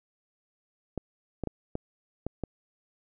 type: clicks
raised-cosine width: 2 ms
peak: -18 dBFS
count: 6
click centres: 0.977 / 1.437 / 1.473 / 1.754 / 2.266 / 2.437 s
effects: none